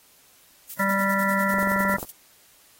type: noise with tremolo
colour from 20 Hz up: violet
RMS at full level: -34 dBFS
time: 0.69-2.11 s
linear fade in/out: 10 ms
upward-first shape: square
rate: 10 Hz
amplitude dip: 75%
type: harmonic tone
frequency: 196 Hz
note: G3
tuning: in tune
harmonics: 1 / 3 / 5 / 7 / 9 / 10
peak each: -25 / -29 / -28 / -27 / -29 / -28 dBFS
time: 0.79-1.97 s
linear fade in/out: 10 ms
type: click train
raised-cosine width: 1 ms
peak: -20 dBFS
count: 12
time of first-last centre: 1.54-2.029 s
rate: 22.5 Hz
effects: white hiss -56 dBFS RMS until 2.79 s + AAC 48 kbps